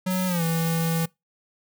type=tone with pitch glide; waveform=square; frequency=185 to 164.82 Hz; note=F#3 to E3; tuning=0 to 0 cents; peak=-23 dBFS; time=0.06-1.06 s; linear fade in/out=10 ms; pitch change=-200 cents; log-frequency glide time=0.27-0.43 s
type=noise; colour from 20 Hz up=blue; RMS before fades=-34 dBFS; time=0.1-1.06 s; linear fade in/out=10 ms
effects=noise-tail reverb RT60 0.2 s tail -24 dB re dry